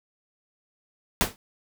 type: noise with exponential decay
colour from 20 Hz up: pink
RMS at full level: -18 dBFS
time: 1.21-1.36 s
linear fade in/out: 0 ms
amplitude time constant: 31 ms
effects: none